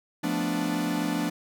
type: chord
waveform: 45% pulse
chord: B half-diminished seventh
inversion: second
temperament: equal with one note detuned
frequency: 174.61 / 219 / 246.9 / 293.7 Hz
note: F3 / A3 / B3 / D4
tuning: 0 / -8 / 0 / 0 cents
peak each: -32 / -33 / -32 / -29 dBFS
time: 0.23-1.3 s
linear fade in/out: 10 ms
effects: none